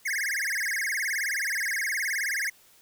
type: tone with vibrato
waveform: square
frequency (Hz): 1880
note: A#6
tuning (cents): +14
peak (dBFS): -27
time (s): 0.05-2.5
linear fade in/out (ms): 10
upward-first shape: sine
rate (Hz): 19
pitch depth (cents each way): 280
effects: white hiss -58 dBFS RMS until 2.81 s